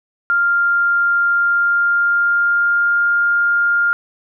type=tone with pitch glide; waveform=sine; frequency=1396.9 to 1405.8 Hz; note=F6 to F6; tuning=0 to +11 cents; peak=-12 dBFS; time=0.3-3.93 s; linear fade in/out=0 ms; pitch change=+11 cents; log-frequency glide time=1.28-3.04 s; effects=none